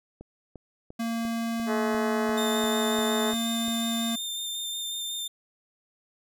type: click train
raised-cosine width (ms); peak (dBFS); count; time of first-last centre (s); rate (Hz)
2; -29; 11; 0.21-3.682; 2.88
type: tone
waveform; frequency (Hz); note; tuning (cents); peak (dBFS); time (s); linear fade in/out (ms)
square; 229.8; A#3; -25; -28; 0.99-4.16; 10
type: harmonic tone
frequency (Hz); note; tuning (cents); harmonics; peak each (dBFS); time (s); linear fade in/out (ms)
214; A3; -48; 2 / 3 / 4 / 5 / 6 / 7 / 8 / 9; -29 / -33 / -35 / -37 / -39 / -40 / -41 / -42; 1.66-3.35; 50
type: tone with vibrato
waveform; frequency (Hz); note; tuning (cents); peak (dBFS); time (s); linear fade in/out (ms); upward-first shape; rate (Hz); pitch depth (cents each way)
sawtooth; 3607; A7; +42; -28; 2.37-5.28; 10; square; 5.5; 10
effects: none